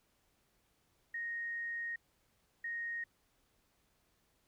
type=tone bursts at uneven times; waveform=sine; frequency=1864.7 Hz; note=A#6; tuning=in tune; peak=-37 dBFS; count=2; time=1.14-1.96 / 2.64-3.04 s; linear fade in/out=5 ms; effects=pink hiss -75 dBFS RMS until 4.47 s